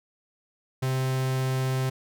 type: tone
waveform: 45% pulse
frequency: 130.81 Hz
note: C3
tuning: in tune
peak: -24 dBFS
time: 0.82-1.9 s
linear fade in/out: 10 ms
effects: none